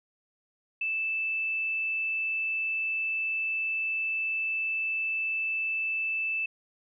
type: tone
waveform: sine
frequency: 2637 Hz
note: E7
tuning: in tune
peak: -27 dBFS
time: 0.81-6.46 s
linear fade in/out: 5 ms
effects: none